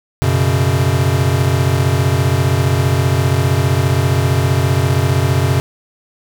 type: chord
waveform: square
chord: F# suspended fourth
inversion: none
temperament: equal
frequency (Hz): 92.5 / 123.47 / 138.59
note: F#2 / B2 / C#3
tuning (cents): 0 / 0 / 0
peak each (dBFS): -17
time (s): 0.22-5.6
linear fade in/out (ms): 0
effects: none